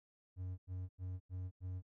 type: tone bursts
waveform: triangle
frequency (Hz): 91.9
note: F#2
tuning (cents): -11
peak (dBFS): -38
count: 5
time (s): 0.36-1.824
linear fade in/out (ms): 50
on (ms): 220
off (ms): 91
effects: none